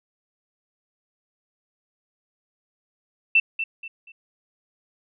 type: tone with echo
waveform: sine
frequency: 2676 Hz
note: E7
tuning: 25 cents sharp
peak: -13 dBFS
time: 3.35-3.4 s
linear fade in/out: 5 ms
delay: 240 ms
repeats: 3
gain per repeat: -10 dB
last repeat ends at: 4.12 s
effects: none